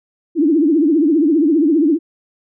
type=tone with vibrato; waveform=sine; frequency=309.3 Hz; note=D#4; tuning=10 cents flat; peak=-10 dBFS; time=0.35-1.99 s; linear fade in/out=50 ms; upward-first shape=triangle; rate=15 Hz; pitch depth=220 cents each way; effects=none